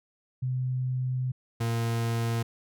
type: tone pair in turn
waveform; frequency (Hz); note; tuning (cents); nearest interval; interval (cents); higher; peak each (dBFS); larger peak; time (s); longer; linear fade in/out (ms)
sine / 40% pulse; 127.9 / 115.66; C3 / A#2; -39 / -13; major second; 174; first; -26 / -25; second; 0.42-1.32 / 1.6-2.43; first; 10
effects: none